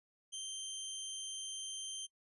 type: tone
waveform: 20% pulse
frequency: 3136 Hz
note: G7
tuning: in tune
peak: -36 dBFS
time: 0.32-2.07 s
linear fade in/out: 20 ms
effects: noise-tail reverb RT60 0.1 s tail -21 dB re dry + resampled to 24000 Hz